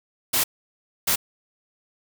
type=noise bursts at uneven times; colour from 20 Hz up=white; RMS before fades=-21 dBFS; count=2; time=0.33-0.44 / 1.07-1.16 s; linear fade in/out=10 ms; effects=none